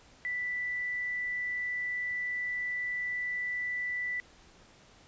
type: tone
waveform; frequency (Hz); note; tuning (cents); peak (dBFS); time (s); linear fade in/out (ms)
sine; 1975.5; B6; 0; -31; 0.25-4.2; 0
effects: pink hiss -58 dBFS RMS until 5.07 s + resampled to 16000 Hz